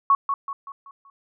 sine tone with echo, 1108.7 Hz, C#6, in tune, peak -13 dBFS, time 0.1-0.15 s, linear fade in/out 2 ms, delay 190 ms, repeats 5, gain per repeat -7 dB, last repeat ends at 1.1 s, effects none

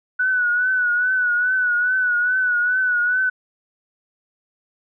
sine tone with vibrato, 1480 Hz, F#6, in tune, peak -16 dBFS, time 0.19-3.3 s, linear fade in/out 10 ms, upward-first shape triangle, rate 2.4 Hz, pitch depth 61 cents each way, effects none

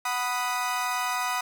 30% pulse chord, B major, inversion second, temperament equal, 740 / 987.8 / 1244.5 Hz, F#5 / B5 / D#6, 0 / 0 / 0 cents, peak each -29 / -27 / -28 dBFS, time 0.05-1.41 s, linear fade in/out 5 ms, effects none

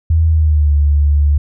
sine tone with pitch glide, 80.8 to 72.82 Hz, E2 to D2, -34 to -14 cents, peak -8 dBFS, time 0.1-1.38 s, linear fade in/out 5 ms, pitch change -180 cents, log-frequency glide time 0.27-0.72 s, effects none

